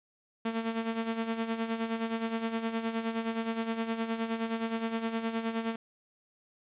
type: tone with tremolo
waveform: sawtooth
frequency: 226.7 Hz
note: A#3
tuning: 48 cents flat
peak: -24 dBFS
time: 0.45-5.76 s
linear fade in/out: 5 ms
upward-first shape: sine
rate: 9.6 Hz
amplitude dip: 65%
effects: resampled to 8000 Hz + 9-bit